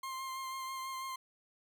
40% pulse tone with vibrato, 1056 Hz, C6, 16 cents sharp, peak -38 dBFS, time 0.03-1.16 s, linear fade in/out 5 ms, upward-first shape sine, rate 6.1 Hz, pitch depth 18 cents each way, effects 12-bit

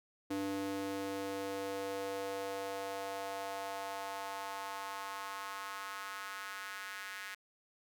square tone with high-pass filter sweep, 98 Hz, G2, in tune, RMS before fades -41 dBFS, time 0.3-7.35 s, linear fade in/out 10 ms, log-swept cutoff 310 to 1700 Hz, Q 2.5, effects none

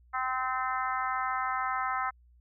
harmonic tone, 258.1 Hz, C4, 23 cents flat, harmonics 3 / 4 / 5 / 6 / 7 / 8, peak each -35 / -34 / -32 / -40 / -40 / -42 dBFS, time 0.13-2.11 s, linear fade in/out 20 ms, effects added 60 Hz sine -57 dBFS peak until 2.4 s

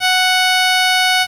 10% pulse tone, 740 Hz, F#5, in tune, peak -3 dBFS, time 0-1.27 s, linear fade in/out 50 ms, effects low-pass 10000 Hz 12 dB/octave + 7-bit

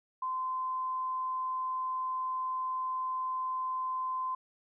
sine tone, 1032 Hz, C6, 24 cents flat, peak -31 dBFS, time 0.22-4.35 s, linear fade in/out 5 ms, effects none

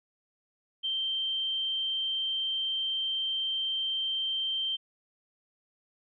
sine tone, 3136 Hz, G7, in tune, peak -28 dBFS, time 0.83-4.77 s, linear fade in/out 20 ms, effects none

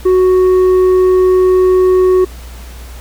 sine tone with tanh clipping, 370 Hz, F#4, in tune, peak -7 dBFS, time 0.05-2.25 s, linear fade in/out 10 ms, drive 5 dB, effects added 60 Hz sine -28 dBFS peak until 3 s + pink hiss -37 dBFS RMS until 3 s

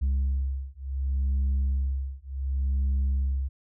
sine beating tone pair, 67 / 67.68 Hz, C2 / C#2, +42 / -41 cents, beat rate 0.68 Hz, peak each -25 / -25 dBFS, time 0.01-3.49 s, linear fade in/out 20 ms, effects tanh soft clip ceiling -21 dBFS

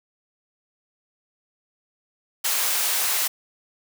white high-pass noise, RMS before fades -23 dBFS, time 2.44-3.28 s, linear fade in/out 10 ms, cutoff 620 Hz, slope 12 dB/octave, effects none

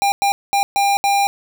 square tone bursts at uneven times, 800 Hz, G5, 35 cents sharp, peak -14 dBFS, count 5, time 0.02-0.12 / 0.22-0.32 / 0.53-0.63 / 0.76-0.97 / 1.04-1.27 s, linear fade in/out 0 ms, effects none

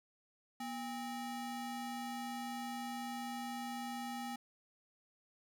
square ring-modulated tone, 523.3 Hz, C5, in tune, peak -38 dBFS, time 0.6-4.36 s, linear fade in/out 5 ms, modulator 282 Hz, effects none

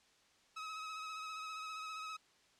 sawtooth tone with vibrato, 1278 Hz, D#6, 46 cents sharp, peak -39 dBFS, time 0.56-2.17 s, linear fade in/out 10 ms, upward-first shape sine, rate 15 Hz, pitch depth 26 cents each way, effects white hiss -69 dBFS RMS until 2.59 s + low-pass 6000 Hz 12 dB/octave

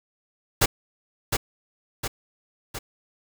pink noise with echo, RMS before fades -18 dBFS, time 0.61-0.66 s, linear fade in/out 10 ms, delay 710 ms, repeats 3, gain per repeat -5 dB, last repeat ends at 2.79 s, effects none

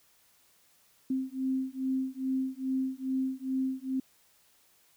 sine beating tone pair, 261.6 / 264 Hz, C4 / C4, 0 / +16 cents, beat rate 2.4 Hz, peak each -32 / -32 dBFS, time 1.1-4 s, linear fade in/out 5 ms, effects white hiss -65 dBFS RMS until 4.96 s

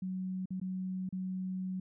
sine tone with dropouts, 186.3 Hz, F#3, 12 cents sharp, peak -34 dBFS, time 0.02-1.8 s, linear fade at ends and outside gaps 5 ms, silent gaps 0.457-0.505 / 0.6-0.614 / 1.091-1.125 s, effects none

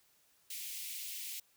white high-pass noise, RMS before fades -43 dBFS, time 0.5-1.4 s, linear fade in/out 5 ms, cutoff 2100 Hz, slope 48 dB/octave, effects white hiss -70 dBFS RMS until 1.56 s

